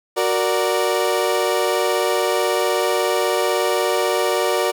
30% pulse chord, Gb augmented, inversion none, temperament equal, 370 / 466.2 / 587.3 Hz, Gb4 / Bb4 / D5, 0 / 0 / 0 cents, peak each -19 dBFS, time 0.16-4.72 s, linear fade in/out 20 ms, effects none

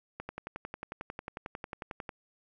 click train, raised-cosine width 0.5 ms, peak -23 dBFS, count 22, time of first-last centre 0.2-2.092 s, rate 11.1 Hz, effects none

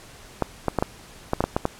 clicks, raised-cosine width 1 ms, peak -6 dBFS, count 9, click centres 0.423 / 0.683 / 0.787 / 0.825 / 1.334 / 1.406 / 1.44 / 1.565 / 1.654 s, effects pink hiss -46 dBFS RMS until 1.79 s + low-pass 11000 Hz 12 dB/octave

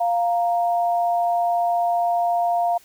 sine tone pair together, 697.4 / 932 Hz, F5 / A#5, -3 / -1 cents, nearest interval perfect fourth, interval 502 cents, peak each -18 / -27 dBFS, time 0-2.78 s, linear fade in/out 10 ms, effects white hiss -53 dBFS RMS until 2.84 s

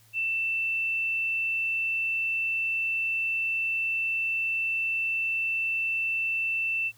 sine tone, 2670 Hz, E7, 22 cents sharp, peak -25 dBFS, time 0.13-6.92 s, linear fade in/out 50 ms, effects added 111 Hz sine -59 dBFS peak until 6.97 s + white hiss -60 dBFS RMS until 6.97 s

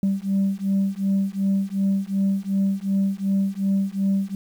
sine beating tone pair, 194.2 / 196.9 Hz, G3 / G3, -16 / +8 cents, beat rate 2.7 Hz, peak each -21 dBFS, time 0.03-4.35 s, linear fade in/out 2 ms, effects tanh soft clip ceiling -15 dBFS + 8-bit

